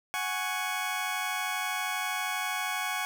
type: chord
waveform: 20% pulse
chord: F# suspended second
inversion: none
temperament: just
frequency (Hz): 740 / 832.5 / 1110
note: F#5 / G#5 / C#6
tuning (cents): 0 / +4 / +2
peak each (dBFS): -30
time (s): 0.14-3.05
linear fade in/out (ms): 0
effects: none